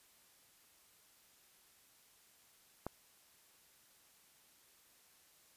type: click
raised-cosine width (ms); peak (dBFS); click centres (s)
1; -25; 2.866
effects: white hiss -67 dBFS RMS until 5.56 s + resampled to 32000 Hz